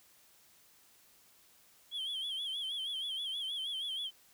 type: tone with vibrato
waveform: sine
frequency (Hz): 3246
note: G#7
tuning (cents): -40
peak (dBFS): -33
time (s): 1.91-4.11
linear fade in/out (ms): 50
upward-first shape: sine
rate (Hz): 6.3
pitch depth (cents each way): 100
effects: tanh soft clip ceiling -34 dBFS + white hiss -64 dBFS RMS until 4.33 s